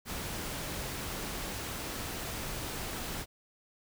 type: noise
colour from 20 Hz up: pink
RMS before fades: -38 dBFS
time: 0.05-3.26 s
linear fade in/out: 50 ms
effects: none